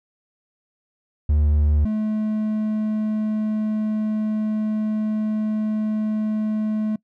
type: tone pair in turn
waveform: triangle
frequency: 74.5 / 215.1 Hz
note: D2 / A3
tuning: +25 / -39 cents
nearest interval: octave + tritone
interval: 1836 cents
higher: second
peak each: -13 / -18 dBFS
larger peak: first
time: 1.29-1.85 / 1.85-6.96 s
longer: second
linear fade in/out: 5 ms
effects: noise-tail reverb RT60 0.1 s tail -23 dB re dry